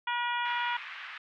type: harmonic tone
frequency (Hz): 480.9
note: B4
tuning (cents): -46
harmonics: 2 / 3 / 4 / 5 / 6 / 7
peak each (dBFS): -31 / -35 / -37 / -39 / -41 / -42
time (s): 0.07-0.77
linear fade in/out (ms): 5
type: band-pass noise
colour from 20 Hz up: pink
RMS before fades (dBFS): -43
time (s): 0.45-1.18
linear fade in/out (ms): 5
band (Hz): 1300 to 2800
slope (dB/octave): 24
effects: none